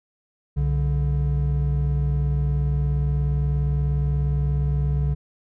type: tone pair together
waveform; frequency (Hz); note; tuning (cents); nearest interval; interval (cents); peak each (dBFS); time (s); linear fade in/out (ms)
triangle; 64.1 / 143.9; C2 / D3; -35 / -35; octave + major second; 1400; -20 / -20; 0.56-5.15; 20
effects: none